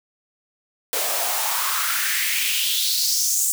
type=noise with high-pass filter sweep; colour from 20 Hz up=white; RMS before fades=-22 dBFS; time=0.93-3.52 s; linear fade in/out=0 ms; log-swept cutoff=490 to 7800 Hz; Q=3.6; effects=none